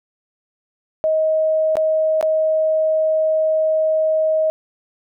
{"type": "tone with dropouts", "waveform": "sine", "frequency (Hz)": 630, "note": "D#5", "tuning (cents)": 21, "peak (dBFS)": -14, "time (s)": [1.04, 4.5], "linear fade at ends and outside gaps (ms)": 0, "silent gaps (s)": [[1.755, 1.769], [2.211, 2.227]], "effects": []}